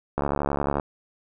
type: click train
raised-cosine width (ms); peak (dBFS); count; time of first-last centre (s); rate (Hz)
1; -10; 45; 0.18-0.798; 71.2
effects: none